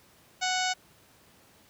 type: harmonic tone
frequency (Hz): 740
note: F#5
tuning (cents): 0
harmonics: 1 / 2 / 3 / 4 / 5 / 6 / 7 / 8 / 9 / 10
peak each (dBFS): -30 / -33 / -35 / -36 / -37 / -38 / -38 / -39 / -40 / -40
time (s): 0.41-0.74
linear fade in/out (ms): 20
effects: pink hiss -59 dBFS RMS until 1.69 s + high-pass 80 Hz 12 dB/octave